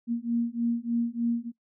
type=beating tone pair; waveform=sine; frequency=233.1 / 236.4 Hz; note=A#3 / A#3; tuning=0 / +24 cents; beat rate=3.3 Hz; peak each=-28 dBFS; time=0.07-1.52 s; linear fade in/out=50 ms; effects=noise-tail reverb RT60 0.1 s tail -21 dB re dry